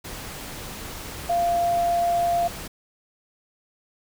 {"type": "tone in noise", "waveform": "sine", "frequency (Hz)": 692, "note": "F5", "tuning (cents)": -16, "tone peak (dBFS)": -19, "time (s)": [1.29, 2.48], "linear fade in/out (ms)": 10, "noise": "pink", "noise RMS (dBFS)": -36, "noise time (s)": [0.04, 2.68], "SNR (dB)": 14, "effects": []}